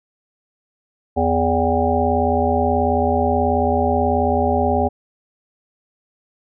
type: harmonic tone with a mistuned harmonic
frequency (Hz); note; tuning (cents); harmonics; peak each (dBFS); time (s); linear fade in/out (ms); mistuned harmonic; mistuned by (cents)
82.41; E2; 0; 1 / 3 / 5 / 7 / 9 / 10; -22 / -22 / -22 / -22 / -22 / -22; 1.16-4.89; 20; 10; -51
effects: none